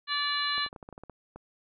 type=harmonic tone; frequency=580 Hz; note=D5; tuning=22 cents flat; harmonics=2 / 3 / 4 / 5 / 6 / 7; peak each=-33 / -33 / -40 / -37 / -38 / -31 dBFS; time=0.07-0.69 s; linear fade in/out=50 ms
type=clicks; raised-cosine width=1 ms; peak=-30 dBFS; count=11; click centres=0.58 / 0.663 / 0.729 / 0.762 / 0.828 / 0.889 / 0.927 / 0.979 / 1.036 / 1.097 / 1.36 s
effects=none